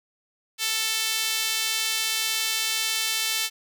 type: tone with high-pass filter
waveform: sawtooth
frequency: 441.8 Hz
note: A4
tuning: 7 cents sharp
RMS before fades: -26 dBFS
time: 0.58-3.5 s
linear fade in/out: 50 ms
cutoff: 3100 Hz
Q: 1.1
effects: none